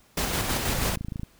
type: noise with tremolo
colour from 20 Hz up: pink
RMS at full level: -26 dBFS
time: 0.17-0.96 s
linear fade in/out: 5 ms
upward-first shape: square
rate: 6.2 Hz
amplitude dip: 30%
type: click train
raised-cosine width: 5 ms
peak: -20 dBFS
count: 14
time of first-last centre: 0.75-1.233 s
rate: 26.9 Hz
effects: pink hiss -59 dBFS RMS until 1.39 s